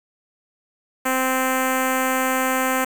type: tone with notch filter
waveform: 5% pulse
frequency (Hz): 260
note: C4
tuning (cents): -11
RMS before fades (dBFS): -21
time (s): 1.05-2.85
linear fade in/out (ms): 10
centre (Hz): 3800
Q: 0.66
effects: 7-bit